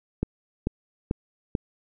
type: click train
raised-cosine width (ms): 3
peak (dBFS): -11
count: 4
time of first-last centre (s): 0.23-1.552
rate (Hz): 2.27
effects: none